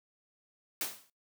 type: noise with exponential decay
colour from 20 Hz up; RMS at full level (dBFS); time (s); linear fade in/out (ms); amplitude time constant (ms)
white; -31; 0.81-1.1; 2; 61
effects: noise-tail reverb RT60 0.2 s tail -23 dB re dry + high-pass 150 Hz 12 dB/octave